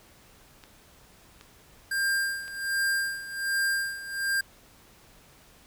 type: clicks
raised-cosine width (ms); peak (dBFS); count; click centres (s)
0.2; -29; 3; 0.638 / 1.411 / 2.48
type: tone with tremolo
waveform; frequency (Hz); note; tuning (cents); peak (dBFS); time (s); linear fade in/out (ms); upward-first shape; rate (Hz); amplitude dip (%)
square; 1596; G6; +31; -24; 1.91-4.41; 5; sine; 1.3; 80
effects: pink hiss -56 dBFS RMS until 5.66 s